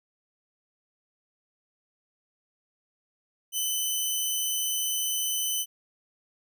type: tone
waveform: 10% pulse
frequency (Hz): 3025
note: F#7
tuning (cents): +38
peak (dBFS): -18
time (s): 3.52-5.66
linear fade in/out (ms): 50
effects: none